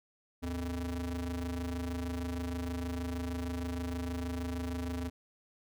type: ring-modulated tone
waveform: square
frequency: 89.6 Hz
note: F2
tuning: 45 cents sharp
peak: -32 dBFS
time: 0.42-5.1 s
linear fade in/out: 20 ms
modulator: 166 Hz
effects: none